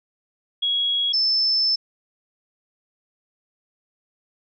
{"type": "tone pair in turn", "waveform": "sine", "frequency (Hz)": [3322, 5273], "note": ["G#7", "E8"], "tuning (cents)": [0, 0], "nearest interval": "minor sixth", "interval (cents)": 800, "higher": "second", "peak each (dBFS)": [-19, -17], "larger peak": "second", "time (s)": [[0.62, 1.13], [1.13, 1.76]], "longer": "second", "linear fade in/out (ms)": 10, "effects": []}